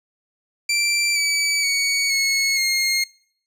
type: tone with pitch steps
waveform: 20% pulse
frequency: 2349 / 2294 / 2240 / 2188 / 2137 Hz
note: D7 / D7 / C#7 / C#7 / C7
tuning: 0 / -41 / +18 / -23 / +36 cents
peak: -13 dBFS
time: 0.69-3.04 s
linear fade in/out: 5 ms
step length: 470 ms
effects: noise-tail reverb RT60 0.7 s tail -25 dB re dry + resampled to 32000 Hz